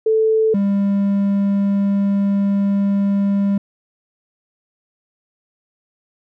sine / triangle tone pair in turn, 440 / 199.42 Hz, A4 / G3, 0 / +30 cents, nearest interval octave + major second, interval 1370 cents, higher first, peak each -12 / -12 dBFS, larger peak neither, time 0.06-0.54 / 0.54-3.58 s, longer second, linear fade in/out 5 ms, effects none

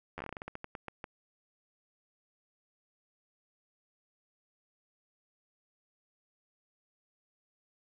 slowing click train, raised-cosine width 0.5 ms, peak -25 dBFS, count 16, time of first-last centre 0.18-1.042 s, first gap 11 ms, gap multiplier 1.21, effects none

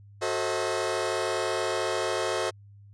sawtooth chord, F# diminished seventh, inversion none, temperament just, 370 / 444 / 532.8 / 639.4 Hz, F#4 / A4 / C5 / Eb5, 0 / +16 / +31 / +47 cents, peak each -28 dBFS, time 0.21-2.51 s, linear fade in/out 20 ms, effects added 101 Hz sine -48 dBFS peak until 2.93 s + resampled to 22050 Hz

